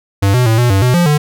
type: tone with pitch steps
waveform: square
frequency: 98.7 / 124.9 / 112.1 / 121.9 / 97.2 / 125.1 / 174.3 / 148.8 Hz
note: G2 / B2 / A2 / B2 / G2 / B2 / F3 / D3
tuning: +12 / +20 / +33 / -22 / -14 / +23 / -3 / +23 cents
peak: -9 dBFS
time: 0.22-1.18 s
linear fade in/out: 10 ms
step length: 120 ms
effects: none